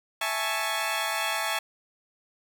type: chord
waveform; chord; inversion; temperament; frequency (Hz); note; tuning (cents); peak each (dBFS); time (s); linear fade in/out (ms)
15% pulse; A major seventh; second; equal; 659.3 / 830.6 / 880 / 1108.7; E5 / G#5 / A5 / C#6; 0 / 0 / 0 / 0; -26; 0.21-1.59; 5
effects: none